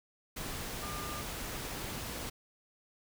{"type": "tone in noise", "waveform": "sine", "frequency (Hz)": 1200, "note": "D6", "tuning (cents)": 37, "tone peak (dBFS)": -43, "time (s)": [0.82, 1.22], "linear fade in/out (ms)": 10, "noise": "pink", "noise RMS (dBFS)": -40, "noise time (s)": [0.36, 2.3], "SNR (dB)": -6, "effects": []}